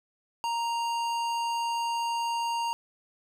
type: tone with hard clipping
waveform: sine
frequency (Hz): 932.3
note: A#5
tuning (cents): 0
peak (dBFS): -29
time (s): 0.44-2.73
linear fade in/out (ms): 0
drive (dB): 15
effects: none

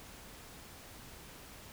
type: silence
effects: pink hiss -52 dBFS RMS until 1.72 s

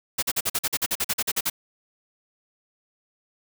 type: noise bursts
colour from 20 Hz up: white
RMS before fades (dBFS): -24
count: 15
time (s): 0.18-1.5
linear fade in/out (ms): 10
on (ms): 46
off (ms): 45
effects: none

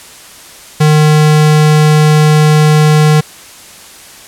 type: tone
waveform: square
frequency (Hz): 152.6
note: D#3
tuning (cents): -33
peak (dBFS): -5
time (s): 0.8-3.21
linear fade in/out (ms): 10
effects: white hiss -34 dBFS RMS until 4.27 s + low-pass 11000 Hz 12 dB/octave

